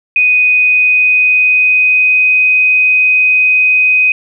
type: tone with pitch glide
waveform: sine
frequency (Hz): 2493 to 2507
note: D#7 to D#7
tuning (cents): +3 to +12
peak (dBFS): -6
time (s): 0.16-4.12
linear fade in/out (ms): 2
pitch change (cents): +9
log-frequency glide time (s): 0.45-2.33
effects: none